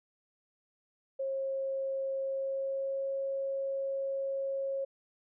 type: tone with pitch glide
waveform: sine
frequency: 539 to 544.3 Hz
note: C#5 to C#5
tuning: -49 to -32 cents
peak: -31 dBFS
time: 1.19-4.85 s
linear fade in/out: 10 ms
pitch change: +17 cents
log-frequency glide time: 2.2-3.1 s
effects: none